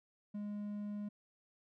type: tone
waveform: triangle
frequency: 206.8 Hz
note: G#3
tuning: 7 cents flat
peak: -37 dBFS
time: 0.34-1.09 s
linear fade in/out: 10 ms
effects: none